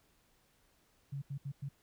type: tone bursts at uneven times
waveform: sine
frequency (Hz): 139.4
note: C#3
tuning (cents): +10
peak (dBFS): -37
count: 4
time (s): 1.12-1.22 / 1.3-1.38 / 1.45-1.52 / 1.62-1.69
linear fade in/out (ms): 10
effects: pink hiss -71 dBFS RMS until 1.82 s